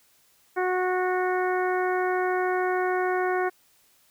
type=harmonic tone; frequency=366.7 Hz; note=F#4; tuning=15 cents flat; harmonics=1 / 2 / 3 / 4 / 5 / 6; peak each=-25 / -28 / -33 / -32 / -35 / -40 dBFS; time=0.56-3.5 s; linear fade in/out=20 ms; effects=white hiss -62 dBFS RMS until 4.1 s